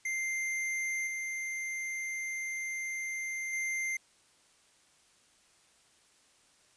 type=tone with level steps; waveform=square; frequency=2093 Hz; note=C7; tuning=in tune; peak=-32 / -35 / -32 dBFS; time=0.05-3.97 s; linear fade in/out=5 ms; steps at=1.07 / 3.53 s; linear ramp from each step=2 ms; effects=white hiss -65 dBFS RMS until 6.76 s + resampled to 22050 Hz